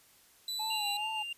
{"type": "tone", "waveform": "40% pulse", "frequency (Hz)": 3974, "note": "B7", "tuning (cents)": 10, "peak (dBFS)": -33, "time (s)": [0.48, 0.97], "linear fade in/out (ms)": 2}
{"type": "tone with vibrato", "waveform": "triangle", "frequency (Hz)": 846, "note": "G#5", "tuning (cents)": 32, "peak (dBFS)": -34, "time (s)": [0.59, 1.23], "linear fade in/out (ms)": 10, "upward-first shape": "sine", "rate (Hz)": 2.4, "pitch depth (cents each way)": 75}
{"type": "tone with tremolo", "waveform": "triangle", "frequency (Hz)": 2791, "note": "F7", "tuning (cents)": -2, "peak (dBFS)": -32, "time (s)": [0.7, 1.33], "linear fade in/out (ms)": 5, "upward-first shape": "sine", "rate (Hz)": 6.6, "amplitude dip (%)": 40}
{"effects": ["white hiss -62 dBFS RMS until 1.37 s", "resampled to 32000 Hz"]}